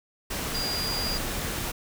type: tone in noise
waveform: sine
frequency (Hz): 4820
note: D8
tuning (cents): +44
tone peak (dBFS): -29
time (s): 0.54-1.18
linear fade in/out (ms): 10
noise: pink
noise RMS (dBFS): -31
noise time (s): 0.3-1.72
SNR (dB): -1
effects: none